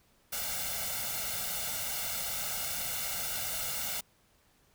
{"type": "noise with comb filter", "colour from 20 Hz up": "white", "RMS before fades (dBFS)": -35, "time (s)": [0.32, 4.01], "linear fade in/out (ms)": 10, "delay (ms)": 1.4, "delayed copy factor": 0.9, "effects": ["pink hiss -67 dBFS RMS until 4.74 s"]}